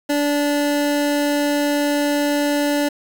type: tone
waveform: 25% pulse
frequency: 290.3 Hz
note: D4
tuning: 20 cents flat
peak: -13 dBFS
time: 0.09-2.89 s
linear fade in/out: 10 ms
effects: 7-bit